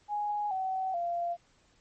sine tone with pitch steps, 830.6 / 757.3 / 690.4 Hz, G#5 / F#5 / F5, 0 / +40 / -20 cents, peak -29 dBFS, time 0.08-1.37 s, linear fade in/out 50 ms, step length 430 ms, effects pink hiss -66 dBFS RMS until 1.8 s + MP3 32 kbps

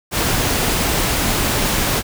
pink noise, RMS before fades -18 dBFS, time 0.11-2.03 s, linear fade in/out 50 ms, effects none

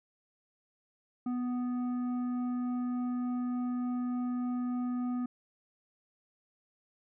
sine tone with frequency modulation, 246.9 Hz, B3, in tune, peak -29 dBFS, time 1.26-5.26 s, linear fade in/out 5 ms, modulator 991 Hz, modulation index 0.26, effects tanh soft clip ceiling -27 dBFS

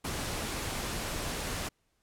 pink noise, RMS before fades -35 dBFS, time 0.04-1.69 s, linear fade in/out 10 ms, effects pink hiss -75 dBFS RMS until 2.02 s + low-pass 12000 Hz 12 dB/octave

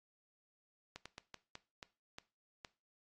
slowing click train, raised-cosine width 0.2 ms, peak -29 dBFS, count 8, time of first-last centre 0.96-2.648 s, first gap 96 ms, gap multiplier 1.3, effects noise-tail reverb RT60 0.3 s tail -19 dB re dry + AAC 32 kbps

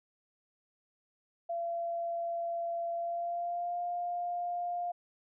sine tone with pitch glide, 681 to 703 Hz, F5 to F5, -44 to +11 cents, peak -32 dBFS, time 1.49-4.92 s, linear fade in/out 10 ms, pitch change +55 cents, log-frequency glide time 2.93-3.8 s, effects none

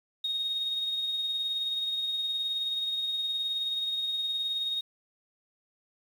sine tone with tremolo, 3729 Hz, A#7, in tune, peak -26 dBFS, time 0.24-4.81 s, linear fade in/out 5 ms, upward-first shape sine, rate 19 Hz, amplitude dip 35%, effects tanh soft clip ceiling -23 dBFS + 9-bit

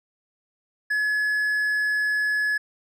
triangle tone, 1700 Hz, G#6, 40 cents sharp, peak -19 dBFS, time 0.9-2.58 s, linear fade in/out 10 ms, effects none

